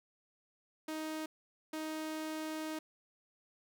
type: tone bursts at uneven times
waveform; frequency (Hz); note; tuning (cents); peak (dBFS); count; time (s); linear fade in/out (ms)
sawtooth; 312.9; D#4; +10; -34; 2; 0.88-1.26 / 1.73-2.79; 5
effects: none